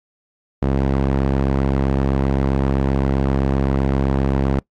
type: tone with band-pass filter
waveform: sawtooth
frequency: 67.7 Hz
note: C#2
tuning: 40 cents flat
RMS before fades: -18 dBFS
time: 0.62-4.59 s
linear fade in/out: 0 ms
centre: 270 Hz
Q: 0.51
effects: noise-tail reverb RT60 0.1 s tail -23 dB re dry + AAC 32 kbps